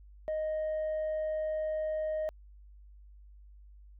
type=tone; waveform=sine; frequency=622.3 Hz; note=D#5; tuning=in tune; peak=-28 dBFS; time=0.28-2.29 s; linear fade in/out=0 ms; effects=tanh soft clip ceiling -29 dBFS + added 50 Hz sine -51 dBFS peak until 3.99 s